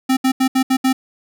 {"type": "tone bursts at uneven times", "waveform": "square", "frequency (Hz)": 261.6, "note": "C4", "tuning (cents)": 0, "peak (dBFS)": -13, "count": 6, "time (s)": [[0.09, 0.17], [0.24, 0.32], [0.4, 0.48], [0.55, 0.63], [0.7, 0.77], [0.84, 0.93]], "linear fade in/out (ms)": 10, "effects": []}